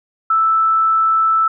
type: tone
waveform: sine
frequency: 1318.5 Hz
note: E6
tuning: in tune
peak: -11 dBFS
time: 0.3-1.48 s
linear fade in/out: 5 ms
effects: none